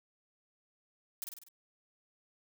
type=noise with echo; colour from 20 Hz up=blue; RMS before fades=-39 dBFS; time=1.22-1.24 s; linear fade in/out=0 ms; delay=49 ms; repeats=5; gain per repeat=-4 dB; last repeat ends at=1.485 s; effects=none